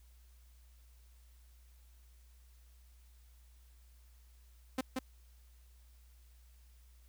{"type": "tone with echo", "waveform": "sawtooth", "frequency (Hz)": 259.8, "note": "C4", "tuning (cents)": -12, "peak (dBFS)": -28, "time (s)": [4.78, 4.81], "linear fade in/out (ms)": 5, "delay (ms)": 180, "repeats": 1, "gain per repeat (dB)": -2, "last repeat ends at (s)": 4.99, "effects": ["added 60 Hz sine -58 dBFS peak until 7.08 s", "white hiss -71 dBFS RMS until 7.08 s"]}